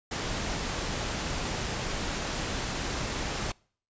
pink noise, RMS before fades -32 dBFS, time 0.11-3.52 s, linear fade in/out 5 ms, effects noise-tail reverb RT60 0.5 s tail -26 dB re dry + resampled to 16000 Hz

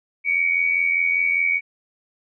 sine tone pair together, 2249 / 2334 Hz, C#7 / D7, +24 / -11 cents, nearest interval minor second, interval 65 cents, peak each -18 / -24 dBFS, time 0.24-1.61 s, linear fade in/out 50 ms, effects none

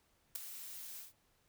blue noise with ADSR envelope, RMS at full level -35 dBFS, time 0.35-1.13 s, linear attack 9 ms, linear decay 4 ms, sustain -13 dB, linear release 140 ms, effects pink hiss -74 dBFS RMS until 1.48 s

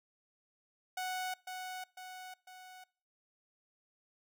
sawtooth tone with echo, 740 Hz, F#5, in tune, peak -32 dBFS, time 0.97-1.34 s, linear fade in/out 5 ms, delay 500 ms, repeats 3, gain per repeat -5 dB, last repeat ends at 2.84 s, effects noise-tail reverb RT60 0.5 s tail -25 dB re dry

